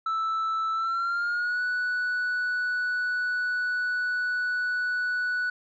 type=tone with pitch glide; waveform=sine; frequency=1318 to 1479.4 Hz; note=E6 to F#6; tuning=-1 to -1 cents; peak=-22 dBFS; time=0.06-5.5 s; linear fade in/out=5 ms; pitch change=+200 cents; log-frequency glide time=0.73-1.62 s; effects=tanh soft clip ceiling -24 dBFS